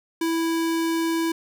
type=tone; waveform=square; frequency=329.4 Hz; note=E4; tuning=1 cent flat; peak=-22 dBFS; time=0.21-1.32 s; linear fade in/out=5 ms; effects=none